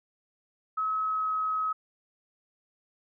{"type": "tone with pitch glide", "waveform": "sine", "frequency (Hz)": [1284, 1275.9], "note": ["E6", "D#6"], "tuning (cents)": [-46, 43], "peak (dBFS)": -26, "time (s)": [0.77, 1.73], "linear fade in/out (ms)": 10, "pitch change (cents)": -11, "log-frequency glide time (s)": [1.01, 1.34], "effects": []}